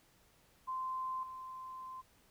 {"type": "tone with level steps", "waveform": "sine", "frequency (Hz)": 1038, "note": "C6", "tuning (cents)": -14, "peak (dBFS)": [-36, -44], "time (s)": [0.67, 2.02], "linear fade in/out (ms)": 20, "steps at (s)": 1.23, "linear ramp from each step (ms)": 2, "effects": ["pink hiss -68 dBFS RMS until 2.3 s"]}